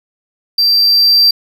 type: tone with level ramp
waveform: triangle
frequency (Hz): 4699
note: D8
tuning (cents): 0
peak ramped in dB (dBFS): -7 to -4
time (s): 0.58-1.31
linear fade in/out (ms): 5
effects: none